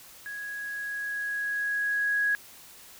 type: tone with level ramp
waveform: sine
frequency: 1661.2 Hz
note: G#6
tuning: in tune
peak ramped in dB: -35 to -22 dBFS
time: 0.26-2.35 s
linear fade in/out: 0 ms
effects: white hiss -50 dBFS RMS until 2.99 s